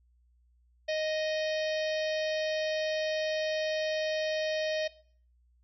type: harmonic tone with a mistuned harmonic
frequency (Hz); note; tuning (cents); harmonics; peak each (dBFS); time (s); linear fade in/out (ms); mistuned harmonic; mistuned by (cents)
622.3; D#5; 0; 1 / 3 / 4 / 5 / 6 / 7 / 8 / 9; -29 / -39 / -41 / -43 / -45 / -46 / -47 / -48; 0.88-4.88; 10; 8; +20
effects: noise-tail reverb RT60 0.5 s tail -19 dB re dry + added 60 Hz sine -63 dBFS peak until 5.63 s